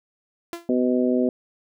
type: tone with exponential decay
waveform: sawtooth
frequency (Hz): 340.9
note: F4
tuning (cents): -42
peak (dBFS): -23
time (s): 0.53-0.71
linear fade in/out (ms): 0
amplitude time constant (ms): 37
type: harmonic tone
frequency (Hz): 125.4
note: B2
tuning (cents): +27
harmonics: 2 / 3 / 4 / 5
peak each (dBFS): -20 / -24 / -26 / -28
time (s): 0.69-1.29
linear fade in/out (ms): 2
effects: none